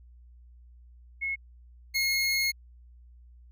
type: tone pair in turn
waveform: sine / 25% pulse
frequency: 2178 / 2159 Hz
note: C#7 / C#7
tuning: -31 / -46 cents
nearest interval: unison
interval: 15 cents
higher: first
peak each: -28 / -21 dBFS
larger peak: second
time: 1.21-1.36 / 1.94-2.52 s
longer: second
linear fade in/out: 20 ms
effects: added 60 Hz sine -50 dBFS peak until 3.51 s